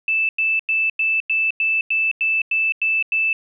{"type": "tone bursts", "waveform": "sine", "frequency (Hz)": 2637, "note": "E7", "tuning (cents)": 0, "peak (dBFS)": -16, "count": 11, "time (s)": [0.08, 3.33], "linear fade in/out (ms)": 2, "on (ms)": 210, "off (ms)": 94, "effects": []}